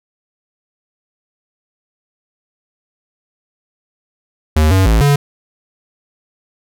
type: tone with pitch steps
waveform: square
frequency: 77.5 / 94.9 / 55 / 142.9 Hz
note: D#2 / F#2 / A1 / D3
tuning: -6 / +44 / 0 / -47 cents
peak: -9 dBFS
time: 4.56-5.16 s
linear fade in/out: 5 ms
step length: 150 ms
effects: none